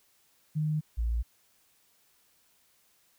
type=tone pair in turn; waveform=sine; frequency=153.5 / 57.5 Hz; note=D#3 / A#1; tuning=-23 / -23 cents; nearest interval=octave + perfect fourth; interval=1700 cents; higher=first; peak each=-26 dBFS; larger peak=neither; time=0.55-0.81 / 0.97-1.23 s; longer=neither; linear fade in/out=20 ms; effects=white hiss -67 dBFS RMS until 3.18 s